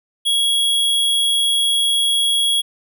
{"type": "tone", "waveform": "square", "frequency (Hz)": 3322, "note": "G#7", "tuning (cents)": 0, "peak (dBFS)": -15, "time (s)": [0.25, 2.62], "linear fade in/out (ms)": 20, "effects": []}